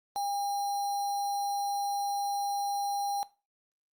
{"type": "tone with sample-and-hold", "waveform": "sine", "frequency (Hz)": 806, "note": "G5", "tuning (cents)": 48, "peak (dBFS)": -29, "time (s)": [0.16, 3.23], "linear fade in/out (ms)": 0, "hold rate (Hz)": 4900, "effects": ["noise-tail reverb RT60 0.3 s tail -18 dB re dry", "Opus 48 kbps"]}